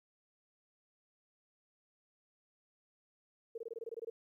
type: tone bursts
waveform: sine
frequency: 458 Hz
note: A#4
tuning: 31 cents flat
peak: -39 dBFS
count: 11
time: 3.55-4.1 s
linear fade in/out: 5 ms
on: 30 ms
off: 22 ms
effects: 13-bit